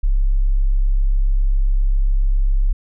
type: tone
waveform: sine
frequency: 33.69 Hz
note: C#1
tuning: 49 cents flat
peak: -12 dBFS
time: 0.03-2.73 s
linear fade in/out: 10 ms
effects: none